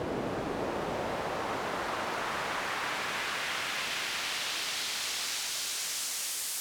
pink noise with band-pass filter sweep, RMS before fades -34 dBFS, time 0-6.6 s, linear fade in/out 0 ms, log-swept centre 390 to 9000 Hz, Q 0.89, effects none

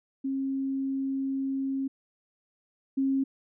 sine tone pair in turn, 270 / 270 Hz, C#4 / C#4, -45 / -45 cents, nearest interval unison, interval 0 cents, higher neither, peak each -27 / -23 dBFS, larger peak second, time 0.24-1.88 / 2.97-3.24 s, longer first, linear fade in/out 10 ms, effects none

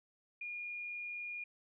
sine tone, 2428 Hz, D#7, 43 cents flat, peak -40 dBFS, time 0.41-1.44 s, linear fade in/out 5 ms, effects none

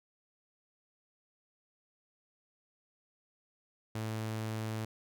sawtooth tone, 110 Hz, A2, in tune, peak -31 dBFS, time 3.95-4.85 s, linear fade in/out 5 ms, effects none

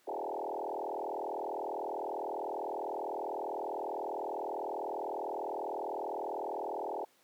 sine tone with frequency modulation, 622.3 Hz, D#5, in tune, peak -34 dBFS, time 0.07-7.05 s, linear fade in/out 10 ms, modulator 40 Hz, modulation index 7, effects pink hiss -67 dBFS RMS until 7.23 s + high-pass 300 Hz 12 dB/octave

